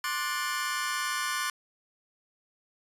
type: chord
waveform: sawtooth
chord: D dominant seventh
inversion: third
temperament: just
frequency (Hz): 1057.2 / 1174.7 / 1468.3 / 1762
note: C6 / D6 / F#6 / A6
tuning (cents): +18 / 0 / -14 / +2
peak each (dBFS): -31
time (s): 0.04-1.5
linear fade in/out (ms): 2
effects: resampled to 32000 Hz